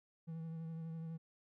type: tone with vibrato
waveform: triangle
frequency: 162.9 Hz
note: E3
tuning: 20 cents flat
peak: -40 dBFS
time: 0.27-1.18 s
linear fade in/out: 20 ms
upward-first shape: triangle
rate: 12 Hz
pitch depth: 28 cents each way
effects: none